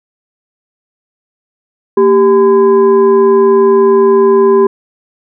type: tone with frequency modulation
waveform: sine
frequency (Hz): 393.2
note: G4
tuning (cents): +5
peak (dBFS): -4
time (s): 1.97-4.67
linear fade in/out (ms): 5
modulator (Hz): 623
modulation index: 0.57
effects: none